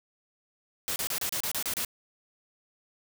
white noise bursts, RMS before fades -31 dBFS, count 9, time 0.88-1.848 s, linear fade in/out 0 ms, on 80 ms, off 31 ms, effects none

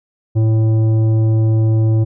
triangle tone with tanh clipping, 110.7 Hz, A2, 11 cents sharp, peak -12 dBFS, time 0.35-2.05 s, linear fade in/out 20 ms, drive 14 dB, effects none

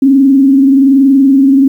sine tone with frequency modulation, 271.8 Hz, C#4, 34 cents flat, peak -3 dBFS, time 0.02-1.68 s, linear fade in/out 5 ms, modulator 21.1 Hz, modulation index 0.51, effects 7-bit

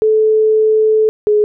sine tone pair in turn, 434.7 / 420.6 Hz, A4 / G#4, -21 / +22 cents, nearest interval minor second, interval 57 cents, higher first, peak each -8 dBFS, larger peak neither, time 0.02-1.09 / 1.27-1.44 s, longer first, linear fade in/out 0 ms, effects none

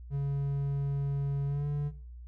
triangle tone with pitch glide, 140 to 145.36 Hz, C#3 to D3, +18 to -17 cents, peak -26 dBFS, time 0.1-1.92 s, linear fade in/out 50 ms, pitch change +65 cents, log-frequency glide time 1.46-1.66 s, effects noise-tail reverb RT60 0.5 s tail -18 dB re dry + added 60 Hz sine -43 dBFS peak until 2.27 s

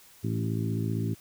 harmonic tone with a mistuned harmonic, 55.4 Hz, A1, 13 cents sharp, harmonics 2 / 3 / 4 / 5 / 6 / 7, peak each -29 / -33 / -35 / -37 / -39 / -40 dBFS, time 0.23-1.15 s, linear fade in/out 20 ms, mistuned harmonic 6, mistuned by -16 cents, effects white hiss -55 dBFS RMS until 1.2 s

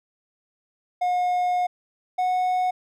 triangle tone pair in turn, 720 / 733.4 Hz, F#5 / F#5, -47 / -15 cents, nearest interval unison, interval 32 cents, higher second, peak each -18 dBFS, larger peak neither, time 1.01-1.67 / 2.18-2.71 s, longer first, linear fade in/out 10 ms, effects none

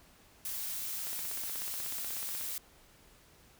blue noise, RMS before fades -38 dBFS, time 0.45-2.58 s, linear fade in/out 2 ms
click train, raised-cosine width 0.3 ms, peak -29 dBFS, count 23, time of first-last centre 1.07-2.411 s, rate 16.4 Hz
effects pink hiss -61 dBFS RMS until 3.59 s

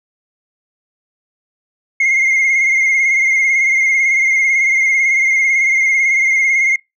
sine tone with vibrato, 2127 Hz, C7, 28 cents sharp, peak -8 dBFS, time 2-6.76 s, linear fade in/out 5 ms, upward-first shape sine, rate 18 Hz, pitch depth 43 cents each way, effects noise-tail reverb RT60 0.2 s tail -25 dB re dry + tanh soft clip ceiling -9 dBFS

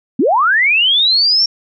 sine linear sweep, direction up, 206.5 to 5550 Hz, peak -9 dBFS, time 0.19-1.46 s, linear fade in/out 5 ms, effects none

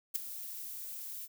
violet noise with ADSR envelope, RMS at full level -29 dBFS, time 0.14-1.28 s, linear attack 19 ms, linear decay 4 ms, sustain -14 dB, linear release 40 ms, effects none

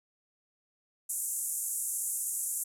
white band-pass noise, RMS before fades -34 dBFS, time 1.09-2.64 s, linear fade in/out 10 ms, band 7100 to 12000 Hz, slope 48 dB/octave, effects none

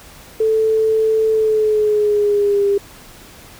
sine tone with pitch glide, 440 to 401.2 Hz, A4 to G4, 0 to +40 cents, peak -12 dBFS, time 0.4-2.78 s, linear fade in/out 5 ms, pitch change -160 cents, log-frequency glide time 1.31-2.67 s, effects pink hiss -41 dBFS RMS until 3.59 s

